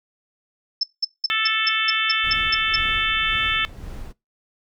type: tone bursts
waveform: sine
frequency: 5274 Hz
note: E8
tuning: in tune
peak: -17 dBFS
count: 10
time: 0.81-2.76 s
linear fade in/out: 5 ms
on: 24 ms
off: 190 ms
type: harmonic tone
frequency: 440 Hz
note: A4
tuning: in tune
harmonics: 3 / 4 / 5 / 6 / 7 / 8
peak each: -26 / -26 / -26 / -26 / -26 / -26 dBFS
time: 1.3-3.65 s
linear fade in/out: 0 ms
type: noise with tremolo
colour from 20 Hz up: brown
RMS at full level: -33 dBFS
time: 2.23-4.13 s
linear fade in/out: 20 ms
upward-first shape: sine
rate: 1.9 Hz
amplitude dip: 50%
effects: noise-tail reverb RT60 0.2 s tail -22 dB re dry